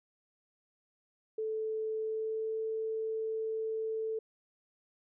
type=tone with pitch glide; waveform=sine; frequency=437.9 to 442 Hz; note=A4 to A4; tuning=-8 to +8 cents; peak=-32 dBFS; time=1.38-4.19 s; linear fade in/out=5 ms; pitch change=+16 cents; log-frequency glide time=1.96-2.6 s; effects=none